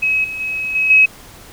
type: tone with level steps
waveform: sine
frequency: 2556 Hz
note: D#7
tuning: 46 cents sharp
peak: -13 / -23 / -19 / -13 / -6 dBFS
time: 0.02-1.06 s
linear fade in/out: 10 ms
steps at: 0.24 / 0.4 / 0.75 / 0.9 s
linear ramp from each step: 5 ms
effects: pink hiss -40 dBFS RMS until 1.52 s